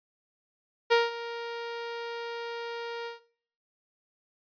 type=tone with ADSR envelope; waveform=sawtooth; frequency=467.8 Hz; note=A#4; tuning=6 cents sharp; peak=-14 dBFS; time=0.9-3.2 s; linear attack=22 ms; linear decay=180 ms; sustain=-16 dB; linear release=140 ms; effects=noise-tail reverb RT60 0.6 s tail -20 dB re dry + resampled to 11025 Hz